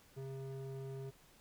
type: tone with band-pass filter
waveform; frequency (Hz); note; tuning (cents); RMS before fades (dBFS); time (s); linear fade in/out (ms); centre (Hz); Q
square; 134.6; C3; +49; -45; 0.16-1.11; 20; 280; 3.8
effects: pink hiss -65 dBFS RMS until 1.4 s